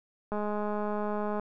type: click train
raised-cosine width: 1 ms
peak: -20 dBFS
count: 226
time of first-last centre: 0.32-1.397 s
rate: 209 Hz
effects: none